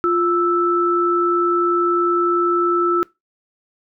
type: tone pair together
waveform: sine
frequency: 349.2 / 1318.5 Hz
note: F4 / E6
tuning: 0 / 0 cents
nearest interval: octave + major seventh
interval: 2300 cents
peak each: -17 dBFS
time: 0.04-3.03 s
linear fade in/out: 0 ms
effects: noise-tail reverb RT60 0.2 s tail -22 dB re dry